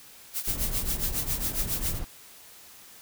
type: noise with tremolo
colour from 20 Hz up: blue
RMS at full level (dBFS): -27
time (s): 0.33-2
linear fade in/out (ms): 50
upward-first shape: triangle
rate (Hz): 7.3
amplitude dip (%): 90
type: noise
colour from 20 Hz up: brown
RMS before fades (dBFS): -33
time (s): 0.47-2.05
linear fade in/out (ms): 10
effects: white hiss -50 dBFS RMS until 3.01 s